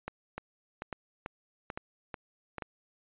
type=two click trains; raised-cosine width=0.5 ms; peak=-22 / -21 dBFS; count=6 / 4; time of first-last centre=0.38-2.583 / 0.08-2.622 s; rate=2.27 / 1.18 Hz; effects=resampled to 8000 Hz